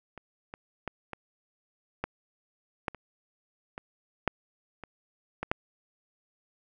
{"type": "clicks", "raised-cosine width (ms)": 0.5, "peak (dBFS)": [-28, -25, -18, -22, -15, -14, -28, -23, -9, -26, -17, -10], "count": 12, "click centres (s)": [0.177, 0.539, 0.877, 1.133, 2.04, 2.882, 2.947, 3.779, 4.277, 4.837, 5.43, 5.515], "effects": []}